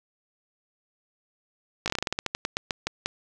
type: slowing click train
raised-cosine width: 0.2 ms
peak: -9 dBFS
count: 17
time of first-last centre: 1.86-3.06 s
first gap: 18 ms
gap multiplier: 1.17
effects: none